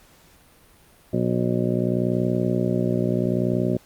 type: harmonic tone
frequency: 60.7 Hz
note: B1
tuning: 29 cents flat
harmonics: 2 / 3 / 4 / 5 / 6 / 7 / 8 / 9 / 10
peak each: -26 / -25 / -26 / -36 / -26 / -36 / -39 / -32 / -31 dBFS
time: 1.13-3.77 s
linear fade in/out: 5 ms
effects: pink hiss -54 dBFS RMS until 3.85 s + Opus 48 kbps